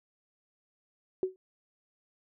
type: tone with exponential decay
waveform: sine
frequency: 374.3 Hz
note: F#4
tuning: 20 cents sharp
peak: -22 dBFS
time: 1.23-1.36 s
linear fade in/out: 1 ms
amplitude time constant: 27 ms
effects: none